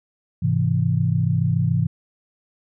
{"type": "chord", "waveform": "sine", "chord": "Ab augmented", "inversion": "none", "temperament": "equal", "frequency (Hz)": [103.83, 130.81, 164.81], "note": ["Ab2", "C3", "E3"], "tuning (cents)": [0, 0, 0], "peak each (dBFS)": [-22, -21, -21], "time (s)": [0.42, 1.87], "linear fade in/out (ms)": 10, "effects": []}